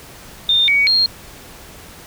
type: tone with pitch steps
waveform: sine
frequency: 3625 / 2252 / 4231 Hz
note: A#7 / C#7 / C8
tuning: -49 / +27 / +19 cents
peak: -11 dBFS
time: 0.49-1.06 s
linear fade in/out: 2 ms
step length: 190 ms
effects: pink hiss -39 dBFS RMS until 2.06 s